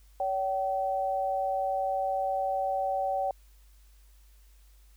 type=tone pair together; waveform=sine; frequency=565.5 / 766 Hz; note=C#5 / G5; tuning=+34 / -40 cents; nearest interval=perfect fourth; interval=526 cents; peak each=-31 / -28 dBFS; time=0.2-3.31 s; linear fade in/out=2 ms; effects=added 50 Hz sine -54 dBFS peak until 4.96 s + white hiss -66 dBFS RMS until 4.96 s